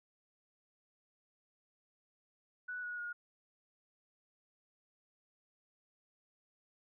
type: tone with pitch steps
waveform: sine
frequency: 1480 / 1457.1 / 1434.5 Hz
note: F#6 / F#6 / F6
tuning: 0 / -27 / +46 cents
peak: -39 dBFS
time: 2.68-3.13 s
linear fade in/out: 10 ms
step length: 150 ms
effects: none